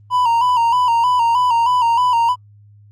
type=tone with vibrato; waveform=triangle; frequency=961 Hz; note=B5; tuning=48 cents flat; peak=-10 dBFS; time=0.1-2.36 s; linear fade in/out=50 ms; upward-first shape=square; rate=3.2 Hz; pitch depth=61 cents each way; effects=added 103 Hz sine -43 dBFS peak until 2.91 s + Opus 24 kbps